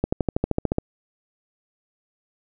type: accelerating click train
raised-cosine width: 2 ms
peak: -7 dBFS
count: 11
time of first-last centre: 0.04-0.784 s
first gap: 85 ms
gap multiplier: 0.97
effects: none